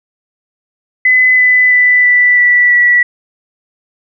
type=tone with pitch steps; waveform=sine; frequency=2016 / 2002 / 1988.2 / 1974.5 / 1960.9 / 1947.3 Hz; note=B6 / B6 / B6 / B6 / B6 / B6; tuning=+35 / +23 / +11 / -1 / -13 / -25 cents; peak=-5 dBFS; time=1.05-3.03 s; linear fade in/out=5 ms; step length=330 ms; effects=none